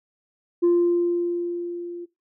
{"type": "tone with level ramp", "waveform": "sine", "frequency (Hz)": 347.3, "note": "F4", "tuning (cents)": -10, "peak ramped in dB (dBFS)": [-12, -32], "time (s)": [0.62, 2.06], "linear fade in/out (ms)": 20, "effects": ["noise-tail reverb RT60 0.2 s tail -19 dB re dry", "tanh soft clip ceiling -13 dBFS"]}